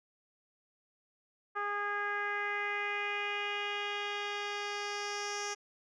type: tone with low-pass filter sweep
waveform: 10% pulse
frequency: 410 Hz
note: G#4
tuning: 22 cents flat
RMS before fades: -36 dBFS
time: 1.55-5.55 s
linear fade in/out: 20 ms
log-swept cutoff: 1400 to 6000 Hz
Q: 3
effects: none